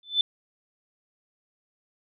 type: tone with exponential growth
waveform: sine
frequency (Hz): 3520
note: A7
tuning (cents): 0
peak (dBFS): -15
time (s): 0.03-0.21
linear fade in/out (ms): 2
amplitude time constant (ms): 38
effects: none